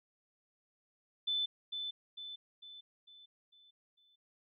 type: tone with echo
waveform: sine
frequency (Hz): 3515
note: A7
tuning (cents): -2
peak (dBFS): -31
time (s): 1.27-1.46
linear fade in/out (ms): 10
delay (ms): 450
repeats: 6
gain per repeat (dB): -6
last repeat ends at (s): 4.16
effects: none